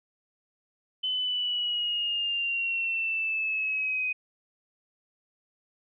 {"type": "exponential sweep", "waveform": "sine", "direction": "down", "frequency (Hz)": [3038, 2500], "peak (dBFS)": -26, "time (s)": [1.03, 4.13], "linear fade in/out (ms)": 10, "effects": []}